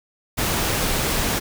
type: noise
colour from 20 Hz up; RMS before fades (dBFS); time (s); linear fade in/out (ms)
pink; -22; 0.37-1.4; 20
effects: none